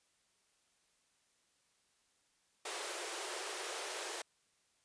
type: high-pass noise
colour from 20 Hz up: pink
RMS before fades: -42 dBFS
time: 2.65-4.22 s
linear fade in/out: 5 ms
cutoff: 340 Hz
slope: 96 dB/octave
effects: white hiss -75 dBFS RMS until 4.84 s + resampled to 22050 Hz